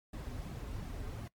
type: noise with flanger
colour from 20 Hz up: brown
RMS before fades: -42 dBFS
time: 0.13-1.28 s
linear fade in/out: 5 ms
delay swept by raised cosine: 2 to 6.2 ms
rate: 2.7 Hz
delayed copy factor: -0.75
effects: noise-tail reverb RT60 0.1 s tail -19 dB re dry + MP3 96 kbps